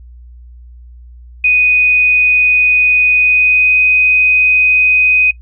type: tone with pitch glide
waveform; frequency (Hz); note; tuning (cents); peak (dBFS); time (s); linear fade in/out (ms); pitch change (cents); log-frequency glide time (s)
sine; 2489 to 2503; D#7 to D#7; 0 to +10; -7; 1.44-5.31; 5; +10; 3.14-3.77
effects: noise-tail reverb RT60 0.1 s tail -20 dB re dry + added 60 Hz sine -33 dBFS peak until 5.41 s